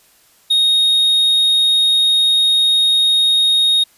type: tone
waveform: triangle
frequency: 3729 Hz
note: A#7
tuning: in tune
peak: -9 dBFS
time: 0.5-3.84 s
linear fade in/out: 10 ms
effects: white hiss -52 dBFS RMS until 3.97 s + resampled to 32000 Hz